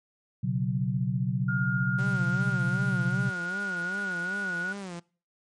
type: chord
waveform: sine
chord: B suspended second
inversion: none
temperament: equal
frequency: 123.47 / 138.59 / 185 Hz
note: B2 / C#3 / F#3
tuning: 0 / 0 / 0 cents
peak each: -29 dBFS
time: 0.43-3.3 s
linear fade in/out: 10 ms
type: tone with pitch glide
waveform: sine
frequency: 1417 to 1456 Hz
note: F6 to F#6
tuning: +25 to -28 cents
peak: -29 dBFS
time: 1.48-4.73 s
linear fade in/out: 10 ms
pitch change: +47 cents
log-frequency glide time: 2.41-4.56 s
type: tone with vibrato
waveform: sawtooth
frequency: 185.9 Hz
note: F#3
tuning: 8 cents sharp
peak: -32 dBFS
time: 1.98-5 s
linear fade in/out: 10 ms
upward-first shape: sine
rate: 2.6 Hz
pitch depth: 140 cents each way
effects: noise-tail reverb RT60 0.4 s tail -23 dB re dry + MP3 48 kbps